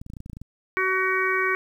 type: clicks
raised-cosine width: 5 ms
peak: -25 dBFS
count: 11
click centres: 0.015 / 0.064 / 0.101 / 0.136 / 0.168 / 0.204 / 0.261 / 0.298 / 0.332 / 0.369 / 0.416 s
type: harmonic tone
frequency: 376.7 Hz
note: F#4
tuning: 31 cents sharp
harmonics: 1 / 3 / 4 / 5 / 6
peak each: -27 / -27 / -27 / -27 / -27 dBFS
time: 0.77-1.55 s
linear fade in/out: 0 ms
effects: 9-bit